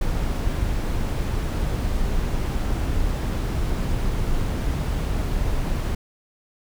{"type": "noise", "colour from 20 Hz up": "brown", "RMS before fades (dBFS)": -23, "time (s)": [0.01, 5.95], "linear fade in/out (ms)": 5, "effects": []}